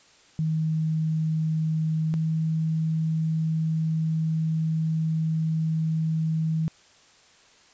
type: tone pair in turn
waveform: sine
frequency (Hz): 158.2 / 159.67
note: D#3 / D#3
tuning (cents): +29 / +45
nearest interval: unison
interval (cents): 16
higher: second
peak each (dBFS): -22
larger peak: neither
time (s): 0.39-2.14 / 2.14-6.68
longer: second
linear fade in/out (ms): 0
effects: white hiss -56 dBFS RMS until 7.73 s + resampled to 16000 Hz